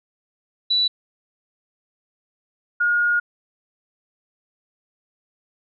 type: tone pair in turn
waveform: sine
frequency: 3951 / 1431.2 Hz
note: B7 / F6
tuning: 0 / +42 cents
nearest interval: octave + tritone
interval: 1758 cents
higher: first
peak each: -16 dBFS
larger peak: neither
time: 0.7-0.88 / 2.8-3.2 s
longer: second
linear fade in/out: 10 ms
effects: none